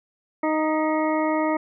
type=harmonic tone with a mistuned harmonic; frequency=311.1 Hz; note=D#4; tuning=in tune; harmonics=1 / 2 / 3 / 4 / 6 / 7; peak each=-23 / -25 / -27 / -31 / -35 / -35 dBFS; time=0.43-1.57 s; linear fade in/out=5 ms; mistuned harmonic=6; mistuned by=+33 cents; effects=none